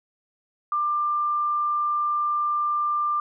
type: tone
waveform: sine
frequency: 1190 Hz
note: D6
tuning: 22 cents sharp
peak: -21 dBFS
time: 0.72-3.2 s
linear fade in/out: 2 ms
effects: none